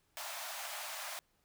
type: high-pass noise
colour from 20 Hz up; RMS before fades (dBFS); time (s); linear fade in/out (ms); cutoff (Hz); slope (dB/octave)
pink; -43; 0.17-1.19; 0; 590; 96
effects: pink hiss -75 dBFS RMS until 1.44 s